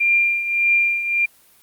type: tone with tremolo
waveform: sine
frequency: 2389 Hz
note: D7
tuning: 29 cents sharp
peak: -12 dBFS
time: 0-1.26 s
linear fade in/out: 10 ms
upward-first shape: triangle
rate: 1.7 Hz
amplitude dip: 70%
effects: white hiss -53 dBFS RMS until 1.62 s + Opus 32 kbps